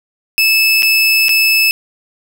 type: tone with dropouts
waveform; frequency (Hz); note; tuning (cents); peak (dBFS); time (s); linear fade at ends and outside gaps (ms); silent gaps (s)
30% pulse; 2614; E7; -15; -6; 0.38-1.71; 0; 0.823-0.83 / 1.284-1.292
effects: none